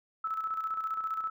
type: tone with tremolo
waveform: sine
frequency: 1307 Hz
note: E6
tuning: 15 cents flat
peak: -29 dBFS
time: 0.24-1.3 s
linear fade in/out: 5 ms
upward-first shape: square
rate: 15 Hz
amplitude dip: 50%
effects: none